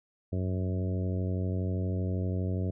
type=harmonic tone with a mistuned harmonic; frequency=92.5 Hz; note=F#2; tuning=in tune; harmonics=1 / 2 / 3 / 4 / 5 / 6 / 7; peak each=-29 / -35 / -39 / -41 / -43 / -45 / -46 dBFS; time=0.32-2.71 s; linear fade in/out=10 ms; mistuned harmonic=1; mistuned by=+18 cents; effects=none